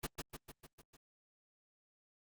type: noise with echo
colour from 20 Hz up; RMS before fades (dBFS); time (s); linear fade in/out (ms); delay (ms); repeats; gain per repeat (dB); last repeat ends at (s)
pink; -38; 0.03-0.07; 10; 150; 6; -4; 0.97
effects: Opus 32 kbps